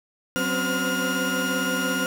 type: tone cluster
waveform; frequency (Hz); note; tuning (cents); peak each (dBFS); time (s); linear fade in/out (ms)
35% pulse; 185.2 / 258.5 / 275.9 / 511 / 1419; F#3 / C4 / C#4 / C5 / F6; +2 / -21 / -8 / -41 / +27; -29 / -27 / -32 / -31 / -24; 0.36-2.06; 0
effects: none